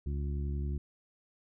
harmonic tone, 71.1 Hz, C#2, 45 cents sharp, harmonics 1 / 2 / 3 / 4 / 5, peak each -32 / -39 / -45 / -50 / -48 dBFS, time 0.06-0.78 s, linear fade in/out 5 ms, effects none

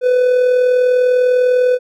triangle tone with amplitude modulation, 500 Hz, B4, 21 cents sharp, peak -6 dBFS, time 0.01-1.79 s, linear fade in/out 50 ms, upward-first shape sine, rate 40 Hz, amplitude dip 40%, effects none

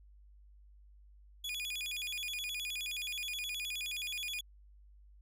40% pulse tone with vibrato, 2882 Hz, F#7, 46 cents flat, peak -36 dBFS, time 1.44-4.41 s, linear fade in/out 5 ms, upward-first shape square, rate 9.5 Hz, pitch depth 280 cents each way, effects added 50 Hz sine -56 dBFS peak until 5.21 s

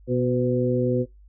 harmonic tone with a mistuned harmonic, 123.47 Hz, B2, in tune, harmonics 1 / 2 / 3 / 4, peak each -25 / -25 / -25 / -25 dBFS, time 0.07-1.06 s, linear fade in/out 50 ms, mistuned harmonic 4, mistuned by +32 cents, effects noise-tail reverb RT60 0.2 s tail -23 dB re dry + added 50 Hz sine -47 dBFS peak until 1.28 s

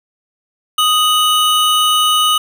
square tone pair together, 1244.5 / 2960 Hz, D#6 / F#7, 0 / 0 cents, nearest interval octave + minor third, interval 1500 cents, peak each -14 / -14 dBFS, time 0.78-2.38 s, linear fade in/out 5 ms, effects 8-bit

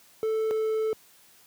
triangle tone pair in turn, 440 / 438.2 Hz, A4 / A4, 0 / -7 cents, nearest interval unison, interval 7 cents, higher first, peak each -22 / -22 dBFS, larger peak neither, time 0.23-0.51 / 0.51-0.93 s, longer second, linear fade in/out 0 ms, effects white hiss -57 dBFS RMS until 1.46 s + high-pass 80 Hz 12 dB/octave

